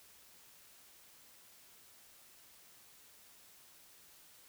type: silence
effects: white hiss -61 dBFS RMS until 4.48 s